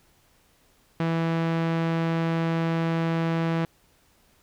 sawtooth tone with low-pass filter, 164.81 Hz, E3, in tune, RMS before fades -25 dBFS, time 1-3.65 s, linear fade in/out 2 ms, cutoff 2700 Hz, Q 0.74, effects pink hiss -62 dBFS RMS until 4.42 s

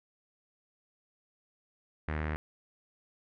sawtooth tone with low-pass filter, 76.9 Hz, D#2, 20 cents flat, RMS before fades -34 dBFS, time 2.08-2.36 s, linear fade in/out 0 ms, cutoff 1900 Hz, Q 3, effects none

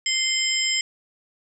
sine tone cluster, 2092 / 3114 / 5140 / 7500 Hz, C7 / G7 / E8 / A#8, -1 / -12 / -45 / +10 cents, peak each -26 dBFS, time 0.06-0.81 s, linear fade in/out 2 ms, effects none

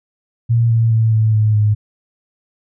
sine tone with pitch steps, 116.54 / 114.27 / 112.05 / 109.87 / 107.74 / 105.64 Hz, A#2 / A#2 / A2 / A2 / A2 / G#2, 0 / -34 / +32 / -2 / -36 / +30 cents, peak -10 dBFS, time 0.49-1.75 s, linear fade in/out 20 ms, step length 210 ms, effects none

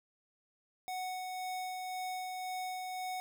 square tone with tremolo, 740 Hz, F#5, in tune, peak -37 dBFS, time 0.88-3.2 s, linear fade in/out 0 ms, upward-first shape sine, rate 1.9 Hz, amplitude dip 25%, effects none

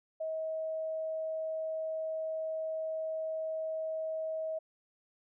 sine tone, 637 Hz, D#5, 41 cents sharp, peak -33 dBFS, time 0.2-4.59 s, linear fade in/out 10 ms, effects none

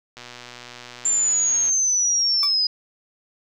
click train, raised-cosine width 0.2 ms, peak -21 dBFS, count 187, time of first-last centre 0.17-1.695 s, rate 122 Hz
sine linear sweep, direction down, 7290 to 4943 Hz, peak -17 dBFS, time 1.05-2.67 s, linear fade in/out 5 ms
sawtooth tone with exponential decay, 1157 Hz, D6, 26 cents flat, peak -20 dBFS, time 2.43-2.54 s, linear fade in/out 1 ms, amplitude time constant 23 ms
effects none

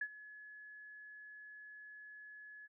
sine tone with ADSR envelope, 1700 Hz, G#6, 40 cents sharp, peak -34 dBFS, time 0.01-2.68 s, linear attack 5 ms, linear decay 60 ms, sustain -17 dB, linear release 30 ms, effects none

